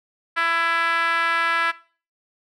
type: tone with band-pass filter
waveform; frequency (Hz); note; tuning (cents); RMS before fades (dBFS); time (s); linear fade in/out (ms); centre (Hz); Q
5% pulse; 333.4; E4; +20; -21; 0.36-1.72; 20; 1500; 2.9
effects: noise-tail reverb RT60 0.4 s tail -19 dB re dry